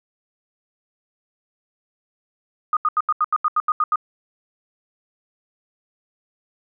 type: tone bursts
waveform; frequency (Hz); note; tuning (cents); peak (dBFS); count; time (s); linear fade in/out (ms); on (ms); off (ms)
sine; 1234; D#6; -15; -15; 11; 2.73-3.958; 2; 38; 81
effects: none